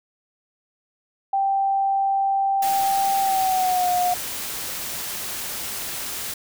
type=tone with pitch glide; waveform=sine; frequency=784 to 718.9 Hz; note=G5 to F5; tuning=0 to +50 cents; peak=-18 dBFS; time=1.33-4.14 s; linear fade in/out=5 ms; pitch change=-150 cents; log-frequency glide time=3.19-3.89 s
type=noise; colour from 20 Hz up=white; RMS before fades=-30 dBFS; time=2.62-6.34 s; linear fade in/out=5 ms
effects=none